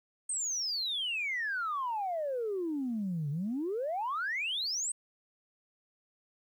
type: exponential two-way sweep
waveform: sine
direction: down then up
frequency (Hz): 8570 to 139.1 to 8570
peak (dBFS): -30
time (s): 0.29-4.92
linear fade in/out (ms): 5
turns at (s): 3.3
effects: tanh soft clip ceiling -27 dBFS + 11-bit